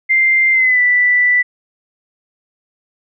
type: tone with pitch glide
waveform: sine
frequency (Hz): 2093 to 1975.5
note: C7 to B6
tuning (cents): 0 to 0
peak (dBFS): -9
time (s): 0.09-1.43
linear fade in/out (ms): 20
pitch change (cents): -100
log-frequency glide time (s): 0.52-0.81
effects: none